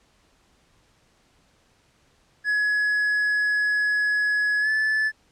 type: tone with pitch glide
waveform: triangle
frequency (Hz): 1687 to 1739.4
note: G#6 to A6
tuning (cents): +27 to -20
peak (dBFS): -18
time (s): 2.44-5.12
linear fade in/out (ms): 50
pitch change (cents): +53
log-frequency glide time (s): 4.61-4.69
effects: pink hiss -62 dBFS RMS until 5.31 s + low-pass 8000 Hz 12 dB/octave